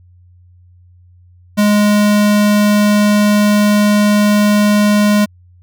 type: tone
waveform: square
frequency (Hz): 207.7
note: G#3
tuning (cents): 0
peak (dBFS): -9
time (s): 1.57-5.26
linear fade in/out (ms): 20
effects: added 89 Hz sine -42 dBFS peak until 5.62 s